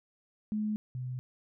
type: tone pair in turn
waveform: sine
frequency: 212.9 / 126.59 Hz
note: G#3 / B2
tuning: +43 / +43 cents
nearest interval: major sixth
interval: 900 cents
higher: first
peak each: -29 / -34 dBFS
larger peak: first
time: 0.52-0.76 / 0.95-1.19 s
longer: neither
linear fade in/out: 0 ms
effects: none